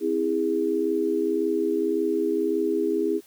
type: chord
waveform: sine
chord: C augmented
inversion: none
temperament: just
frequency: 261.6 / 327 / 408.8 Hz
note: C4 / E4 / G#4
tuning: 0 / -14 / -27 cents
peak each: -30 / -25 / -24 dBFS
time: 0-3.21 s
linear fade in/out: 50 ms
effects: white hiss -55 dBFS RMS until 3.26 s